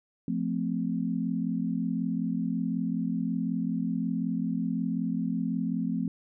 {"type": "chord", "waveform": "sine", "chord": "F major", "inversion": "none", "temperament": "equal with one note detuned", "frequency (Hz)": [174.61, 220, 258.6], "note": ["F3", "A3", "C4"], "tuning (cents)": [0, 0, -20], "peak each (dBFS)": -31, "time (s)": [0.28, 6.08], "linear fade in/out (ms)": 2, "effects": []}